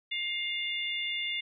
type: harmonic tone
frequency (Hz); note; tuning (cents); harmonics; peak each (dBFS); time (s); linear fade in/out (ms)
705; F5; +16; 3 / 4 / 5; -34 / -35 / -36; 0.11-1.41; 10
effects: none